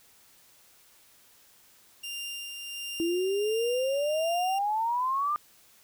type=tone with tremolo; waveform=sawtooth; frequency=2794 Hz; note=F7; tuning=in tune; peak=-31 dBFS; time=2.03-4.59 s; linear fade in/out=10 ms; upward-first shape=sine; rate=1.4 Hz; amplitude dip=35%
type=exponential sweep; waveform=sine; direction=up; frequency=328.2 to 1215 Hz; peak=-25 dBFS; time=3-5.36 s; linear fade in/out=0 ms
effects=white hiss -59 dBFS RMS until 5.83 s